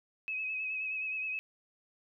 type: tone with vibrato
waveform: sine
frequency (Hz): 2558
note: D#7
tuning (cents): +47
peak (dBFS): -33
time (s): 0.28-1.39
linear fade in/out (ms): 0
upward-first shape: sine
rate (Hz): 9.5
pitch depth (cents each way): 35
effects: none